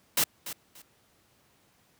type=noise with echo; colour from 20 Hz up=white; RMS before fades=-24 dBFS; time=0.17-0.24 s; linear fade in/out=5 ms; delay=290 ms; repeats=2; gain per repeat=-13 dB; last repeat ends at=0.82 s; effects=pink hiss -65 dBFS RMS until 1.99 s + high-pass 80 Hz 12 dB/octave